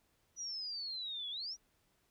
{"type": "exponential two-way sweep", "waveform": "sine", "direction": "down then up", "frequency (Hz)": [5920, 3322, 5920], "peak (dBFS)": -39, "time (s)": [0.36, 1.57], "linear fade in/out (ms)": 50, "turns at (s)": 1.3, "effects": ["pink hiss -75 dBFS RMS until 2.1 s"]}